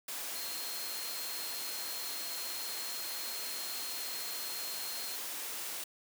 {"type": "tone in noise", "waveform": "sine", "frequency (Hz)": 4220, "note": "C8", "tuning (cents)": 14, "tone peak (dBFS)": -43, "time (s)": [0.35, 5.16], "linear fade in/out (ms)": 5, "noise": "white", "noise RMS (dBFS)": -40, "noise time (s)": [0.08, 5.84], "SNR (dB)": -6, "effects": ["high-pass 300 Hz 12 dB/octave"]}